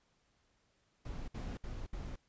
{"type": "noise bursts", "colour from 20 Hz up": "brown", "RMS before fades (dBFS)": -42, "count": 4, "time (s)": [1.05, 2.159], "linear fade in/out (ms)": 5, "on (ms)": 230, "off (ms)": 63, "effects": ["pink hiss -75 dBFS RMS until 2.28 s", "resampled to 16000 Hz"]}